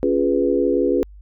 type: chord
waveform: sine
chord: C# dominant seventh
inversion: none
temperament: equal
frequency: 277.2 / 349.2 / 415.3 / 493.9 Hz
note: C#4 / E#4 / G#4 / B4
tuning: 0 / 0 / 0 / 0 cents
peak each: -21 dBFS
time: 0.03-1.03 s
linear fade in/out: 0 ms
effects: added 50 Hz sine -39 dBFS peak until 1.21 s